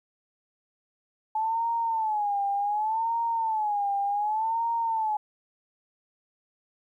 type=tone with vibrato; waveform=sine; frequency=861 Hz; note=A5; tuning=38 cents flat; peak=-24 dBFS; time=1.35-5.17 s; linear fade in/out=5 ms; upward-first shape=sine; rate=0.67 Hz; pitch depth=130 cents each way; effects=11-bit